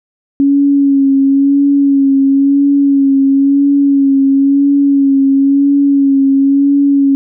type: tone with vibrato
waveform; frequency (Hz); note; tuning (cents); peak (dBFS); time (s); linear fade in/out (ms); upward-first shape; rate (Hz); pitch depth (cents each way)
sine; 277.2; C#4; 0; -6; 0.4-7.15; 0; sine; 0.98; 30
effects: none